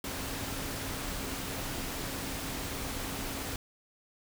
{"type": "tone in noise", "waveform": "sine", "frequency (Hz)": 270, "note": "C#4", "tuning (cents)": -45, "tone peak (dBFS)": -45, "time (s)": [0.04, 3.56], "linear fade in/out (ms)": 2, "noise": "pink", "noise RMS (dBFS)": -37, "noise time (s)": [0.04, 3.56], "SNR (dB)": -11, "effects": []}